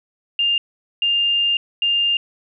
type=tone bursts at uneven times; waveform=sine; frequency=2805 Hz; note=F7; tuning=7 cents sharp; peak=-15 dBFS; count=3; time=0.39-0.58 / 1.02-1.57 / 1.82-2.17 s; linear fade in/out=2 ms; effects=none